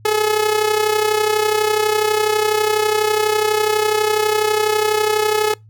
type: tone with amplitude modulation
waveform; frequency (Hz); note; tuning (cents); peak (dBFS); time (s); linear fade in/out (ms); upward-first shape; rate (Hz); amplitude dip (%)
sawtooth; 426.9; G#4; +48; -8; 0.05-5.54; 5; sine; 32.1; 60
effects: noise-tail reverb RT60 0.2 s tail -26 dB re dry + added 108 Hz sine -42 dBFS peak until 5.69 s